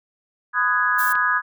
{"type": "chord", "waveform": "sine", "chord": "G# minor seventh", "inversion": "first", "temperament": "equal with one note detuned", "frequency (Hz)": [1005.6, 1244.5, 1480, 1661.2], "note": ["B5", "D#6", "F#6", "G#6"], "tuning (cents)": [31, 0, 0, 0], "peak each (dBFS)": [-25, -22, -25, -20], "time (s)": [0.53, 1.42], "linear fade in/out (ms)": 50}
{"type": "noise", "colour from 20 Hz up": "violet", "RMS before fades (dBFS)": -29, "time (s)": [0.98, 1.13], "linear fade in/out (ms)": 10}
{"type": "click", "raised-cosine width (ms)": 0.3, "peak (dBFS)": -21, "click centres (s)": 1.154}
{"effects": []}